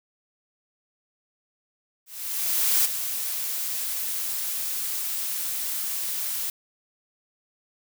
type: noise with ADSR envelope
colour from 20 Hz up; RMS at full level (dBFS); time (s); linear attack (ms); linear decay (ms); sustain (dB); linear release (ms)
blue; -20; 2.06-6.5; 790; 11; -9; 3
effects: none